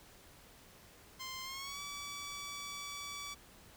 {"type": "tone with pitch glide", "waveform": "10% pulse", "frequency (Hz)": [1046.5, 1147.8], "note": ["C6", "D6"], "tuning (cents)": [0, -40], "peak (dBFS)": -34, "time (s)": [1.19, 3.35], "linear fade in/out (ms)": 20, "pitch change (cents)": 160, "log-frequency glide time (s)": [1.43, 1.8], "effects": ["pink hiss -59 dBFS RMS until 3.76 s"]}